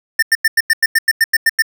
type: tone bursts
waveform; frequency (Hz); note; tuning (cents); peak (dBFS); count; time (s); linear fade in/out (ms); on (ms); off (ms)
square; 1800; A6; +39; -9; 12; 0.19-1.622; 5; 35; 92
effects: none